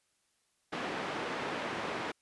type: band-pass noise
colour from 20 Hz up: pink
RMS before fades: -37 dBFS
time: 0.72-2.12 s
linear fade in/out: 10 ms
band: 270 to 2500 Hz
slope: 12 dB/octave
effects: white hiss -75 dBFS RMS until 2.21 s + resampled to 24000 Hz